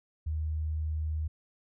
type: tone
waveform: sine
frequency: 77.78 Hz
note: D#2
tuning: in tune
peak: -29 dBFS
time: 0.26-1.28 s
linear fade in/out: 10 ms
effects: none